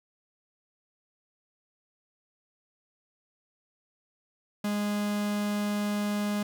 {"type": "tone", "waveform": "45% pulse", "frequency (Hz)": 206.8, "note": "G#3", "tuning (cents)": -7, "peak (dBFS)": -27, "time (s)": [4.64, 6.43], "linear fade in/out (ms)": 5, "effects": []}